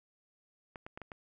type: clicks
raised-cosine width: 0.5 ms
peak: -29 dBFS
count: 5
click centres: 0.758 / 0.865 / 0.975 / 1.017 / 1.118 s
effects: none